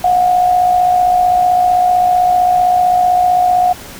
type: tone with amplitude modulation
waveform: sine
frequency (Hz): 724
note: F#5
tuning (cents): -38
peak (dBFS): -6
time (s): 0.04-3.73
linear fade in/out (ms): 5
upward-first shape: sine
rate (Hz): 55.6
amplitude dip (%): 45
effects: pink hiss -32 dBFS RMS until 3.99 s